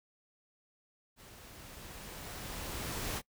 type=noise with level ramp; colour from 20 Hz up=pink; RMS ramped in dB=-55 to -36 dBFS; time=1.16-3.22 s; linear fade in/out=50 ms; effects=noise-tail reverb RT60 0.1 s tail -23 dB re dry